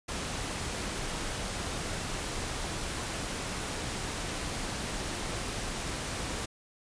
pink noise, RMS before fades -35 dBFS, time 0.08-6.46 s, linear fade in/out 10 ms, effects resampled to 22050 Hz

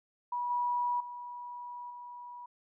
sine tone with level steps, 972 Hz, B5, 28 cents flat, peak -31 / -28 / -40 / -43 dBFS, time 0.32-2.46 s, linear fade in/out 5 ms, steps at 0.5 / 1 / 1.9 s, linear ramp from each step 5 ms, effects none

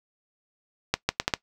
accelerating click train, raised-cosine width 0.2 ms, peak -4 dBFS, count 5, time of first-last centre 0.94-1.338 s, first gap 150 ms, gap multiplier 0.73, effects noise-tail reverb RT60 0.1 s tail -19 dB re dry

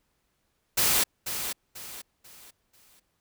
white noise with echo, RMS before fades -23 dBFS, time 0.77-1.04 s, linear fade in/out 10 ms, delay 490 ms, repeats 4, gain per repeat -9 dB, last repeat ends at 3 s, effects pink hiss -74 dBFS RMS until 3.2 s

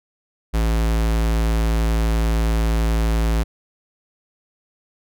square tone, 55.5 Hz, A1, 16 cents sharp, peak -17 dBFS, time 0.53-3.44 s, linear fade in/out 20 ms, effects none

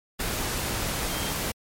sine tone in noise, 3176 Hz, G7, 22 cents sharp, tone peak -38 dBFS, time 1.1-1.32 s, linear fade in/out 10 ms, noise pink, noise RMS -29 dBFS, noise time 0.19-1.52 s, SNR -12 dB, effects MP3 64 kbps

